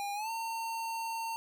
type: tone with pitch glide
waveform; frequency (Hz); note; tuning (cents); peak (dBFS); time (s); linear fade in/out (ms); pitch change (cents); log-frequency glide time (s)
square; 810 to 909.2; G#5 to A#5; -43 to -43; -35; 0-1.36; 0; +200; 0.14-0.3
effects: none